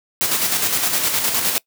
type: noise with tremolo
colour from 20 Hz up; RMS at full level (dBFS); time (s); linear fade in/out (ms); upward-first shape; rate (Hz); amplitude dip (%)
white; -18; 0.21-1.58; 0; square; 9.7; 40
effects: noise-tail reverb RT60 0.1 s tail -23 dB re dry + high-pass 100 Hz 12 dB/octave